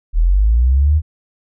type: linear sweep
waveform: sine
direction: up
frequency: 37.47 to 79.7 Hz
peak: -9 dBFS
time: 0.13-1.02 s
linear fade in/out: 50 ms
effects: none